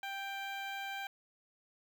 15% pulse tone with notch filter, 787 Hz, G5, 7 cents sharp, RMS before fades -41 dBFS, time 0.03-1.07 s, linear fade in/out 2 ms, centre 9300 Hz, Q 0.54, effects none

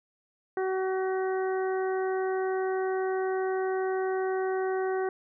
harmonic tone, 377.7 Hz, F#4, 36 cents sharp, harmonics 1 / 2 / 3 / 4 / 5, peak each -27 / -34 / -41 / -40 / -43 dBFS, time 0.57-5.09 s, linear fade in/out 2 ms, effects none

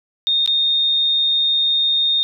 sine tone with dropouts, 3677 Hz, A#7, 24 cents flat, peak -14 dBFS, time 0.27-2.23 s, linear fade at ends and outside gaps 0 ms, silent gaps 0.461-0.476 s, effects none

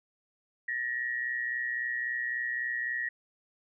sine tone pair together, 1773.3 / 1897 Hz, A6 / A#6, +13 / +30 cents, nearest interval minor second, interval 117 cents, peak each -36 / -31 dBFS, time 0.68-3.09 s, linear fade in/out 5 ms, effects none

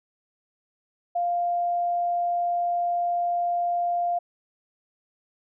sine tone, 698.5 Hz, F5, in tune, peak -22 dBFS, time 1.15-4.19 s, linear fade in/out 10 ms, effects none

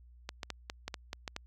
clicks, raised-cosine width 0.2 ms, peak -20 dBFS, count 9, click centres 0.291 / 0.432 / 0.503 / 0.699 / 0.88 / 0.942 / 1.131 / 1.278 / 1.364 s, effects added 60 Hz sine -54 dBFS peak until 1.46 s

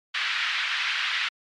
pink band-pass noise, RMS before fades -27 dBFS, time 0.14-1.29 s, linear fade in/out 10 ms, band 1500 to 3700 Hz, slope 24 dB/octave, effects MP3 64 kbps

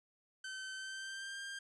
sawtooth tone with pitch glide, 1537 to 1594.9 Hz, G6 to G6, -35 to +29 cents, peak -39 dBFS, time 0.44-1.59 s, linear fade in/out 5 ms, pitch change +64 cents, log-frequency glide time 0.75-1.4 s, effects resampled to 22050 Hz + 12-bit

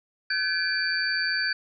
sine tone cluster, 1531 / 1702 / 2371 / 4584 Hz, G6 / G#6 / D7 / D8, -41 / +42 / +16 / -43 cents, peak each -27 / -30 / -36 / -28 dBFS, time 0.3-1.53 s, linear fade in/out 5 ms, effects none

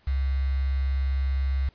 sine tone with quantisation, 67.4 Hz, C#2, 48 cents flat, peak -22 dBFS, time 0.07-1.69 s, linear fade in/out 5 ms, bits 7, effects pink hiss -62 dBFS RMS until 1.74 s + resampled to 11025 Hz

